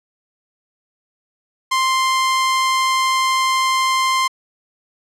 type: tone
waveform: sawtooth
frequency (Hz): 1048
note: C6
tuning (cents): +2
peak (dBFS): -11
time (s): 1.71-4.28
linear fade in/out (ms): 10
effects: low-pass 9000 Hz 12 dB/octave